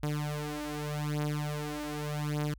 sawtooth beating tone pair, 148.6 / 149.44 Hz, D3 / D3, +21 / +30 cents, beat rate 0.84 Hz, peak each -31 dBFS, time 0.03-2.54 s, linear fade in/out 5 ms, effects added 50 Hz sine -49 dBFS peak until 2.58 s

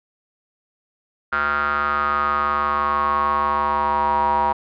square tone with band-pass filter sweep, 73.1 Hz, D2, 7 cents flat, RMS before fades -20 dBFS, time 1.32-4.53 s, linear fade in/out 10 ms, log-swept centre 1400 to 920 Hz, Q 8.3, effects resampled to 11025 Hz

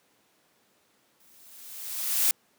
blue noise with exponential growth, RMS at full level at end -21 dBFS, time 1.2-2.31 s, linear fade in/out 2 ms, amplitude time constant 240 ms, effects pink hiss -66 dBFS RMS until 2.58 s + high-pass 200 Hz 12 dB/octave

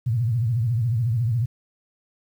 sine tone with vibrato, 116.54 Hz, A#2, in tune, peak -19 dBFS, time 0.06-1.46 s, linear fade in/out 10 ms, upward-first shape sine, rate 14 Hz, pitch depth 160 cents each way, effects 9-bit

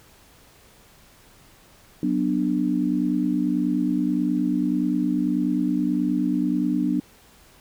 sine chord, B minor, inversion second, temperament just, 185.21 / 246.9 / 296.3 Hz, F#3 / B3 / D4, +2 / 0 / +15 cents, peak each -26 / -24 / -23 dBFS, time 2.03-7 s, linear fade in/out 2 ms, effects pink hiss -53 dBFS RMS until 7.6 s

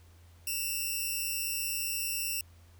5% pulse tone pair together, 2637 / 2795 Hz, E7 / F7, 0 / +1 cents, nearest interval minor second, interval 101 cents, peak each -25 dBFS, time 0.47-2.41 s, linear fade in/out 2 ms, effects added 85 Hz sine -54 dBFS peak until 2.79 s + pink hiss -64 dBFS RMS until 2.79 s

